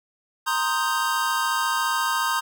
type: chord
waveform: square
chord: C minor seventh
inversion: third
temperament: equal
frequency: 932.3 / 1046.5 / 1244.5 / 1568 Hz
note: Bb5 / C6 / Eb6 / G6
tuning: 0 / 0 / 0 / 0 cents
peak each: -28 dBFS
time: 0.46-2.41 s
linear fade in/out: 20 ms
effects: none